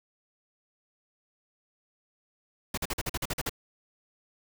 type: noise bursts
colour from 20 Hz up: pink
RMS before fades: -31 dBFS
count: 10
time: 2.74-3.495 s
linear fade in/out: 5 ms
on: 35 ms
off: 45 ms
effects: none